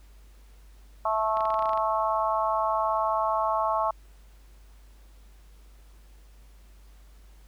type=harmonic tone; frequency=218.8 Hz; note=A3; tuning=9 cents flat; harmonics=3 / 4 / 5 / 6; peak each=-28 / -28 / -27 / -34 dBFS; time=1.05-3.91 s; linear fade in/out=5 ms
type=clicks; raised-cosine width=0.3 ms; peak=-25 dBFS; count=11; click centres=1.371 / 1.407 / 1.454 / 1.504 / 1.542 / 1.592 / 1.624 / 1.657 / 1.693 / 1.733 / 1.775 s
effects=added 50 Hz sine -49 dBFS peak until 7.47 s + pink hiss -62 dBFS RMS until 7.47 s